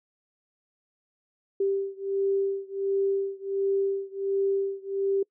sine beating tone pair, 392 / 393.4 Hz, G4 / G4, 0 / +6 cents, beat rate 1.4 Hz, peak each -27 / -28 dBFS, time 1.6-5.23 s, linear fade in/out 5 ms, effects noise-tail reverb RT60 0.1 s tail -26 dB re dry

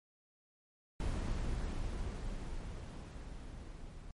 brown noise with level ramp, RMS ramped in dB -35 to -49 dBFS, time 1-4.11 s, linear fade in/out 2 ms, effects MP3 48 kbps

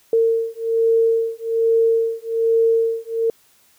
sine beating tone pair, 454.5 / 455.7 Hz, A#4 / A#4, -44 / -39 cents, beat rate 1.2 Hz, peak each -18 / -18 dBFS, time 0.13-3.3 s, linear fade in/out 2 ms, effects white hiss -56 dBFS RMS until 3.78 s

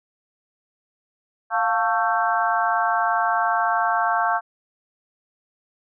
harmonic tone with a mistuned harmonic, 222.9 Hz, A3, 23 cents sharp, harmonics 3 / 4 / 5 / 6 / 7, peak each -23 / -24 / -25 / -26 / -26 dBFS, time 1.5-4.41 s, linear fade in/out 50 ms, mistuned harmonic 3, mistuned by +81 cents, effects none

